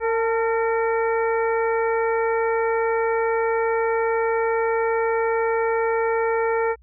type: harmonic tone with a mistuned harmonic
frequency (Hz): 456.8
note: A#4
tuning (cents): -35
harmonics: 1 / 2 / 3 / 4 / 5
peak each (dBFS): -20 / -26 / -30 / -32 / -34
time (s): 0-6.76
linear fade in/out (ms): 50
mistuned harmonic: 2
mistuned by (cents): -43
effects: added 60 Hz sine -49 dBFS peak until 6.82 s